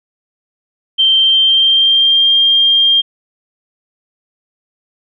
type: tone with pitch glide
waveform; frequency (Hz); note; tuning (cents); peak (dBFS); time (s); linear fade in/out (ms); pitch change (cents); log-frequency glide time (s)
sine; 3136 to 3202; G7 to G7; 0 to +36; -7; 0.98-3.02; 20; +36; 1.17-2.34
effects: none